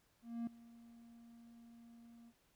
triangle tone with ADSR envelope, 233.1 Hz, A#3, in tune, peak -35 dBFS, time 0.22-2.33 s, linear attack 250 ms, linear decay 4 ms, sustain -20 dB, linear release 52 ms, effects pink hiss -75 dBFS RMS until 2.55 s

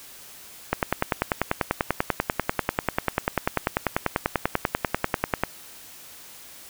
click train, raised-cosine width 0.5 ms, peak -5 dBFS, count 49, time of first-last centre 0.73-5.436 s, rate 10.2 Hz, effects white hiss -45 dBFS RMS until 6.69 s

